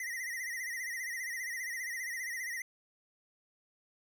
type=tone with vibrato; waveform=square; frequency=1954 Hz; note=B6; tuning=19 cents flat; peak=-37 dBFS; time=0-2.62 s; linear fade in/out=2 ms; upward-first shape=sine; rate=15 Hz; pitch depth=98 cents each way; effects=none